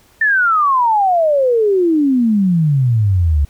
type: exponential sweep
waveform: sine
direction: down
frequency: 1803 to 69.3 Hz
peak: -10 dBFS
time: 0.21-3.45 s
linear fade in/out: 5 ms
effects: pink hiss -51 dBFS RMS until 3.49 s